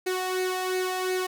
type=tone with flanger; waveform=sawtooth; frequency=370 Hz; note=F#4; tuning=in tune; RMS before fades=-28 dBFS; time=0.06-1.27 s; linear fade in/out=10 ms; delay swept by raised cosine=0.45 to 1.17 ms; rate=2.8 Hz; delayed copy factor=+0.6; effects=none